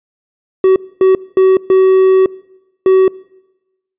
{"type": "tone bursts at uneven times", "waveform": "triangle", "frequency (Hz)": 378.2, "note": "F#4", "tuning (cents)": 38, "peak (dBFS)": -3, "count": 5, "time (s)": [[0.64, 0.76], [1.01, 1.15], [1.37, 1.57], [1.7, 2.26], [2.86, 3.08]], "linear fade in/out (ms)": 2, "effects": ["noise-tail reverb RT60 1.0 s tail -23 dB re dry", "resampled to 8000 Hz"]}